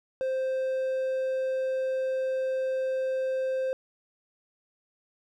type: tone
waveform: triangle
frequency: 523.3 Hz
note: C5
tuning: in tune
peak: -24 dBFS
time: 0.21-3.73 s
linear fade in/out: 0 ms
effects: none